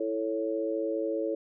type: chord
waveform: sine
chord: A major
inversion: second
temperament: equal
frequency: 329.6 / 440 / 554.4 Hz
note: E4 / A4 / C#5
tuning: 0 / 0 / 0 cents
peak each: -32 dBFS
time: 0-1.35 s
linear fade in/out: 5 ms
effects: none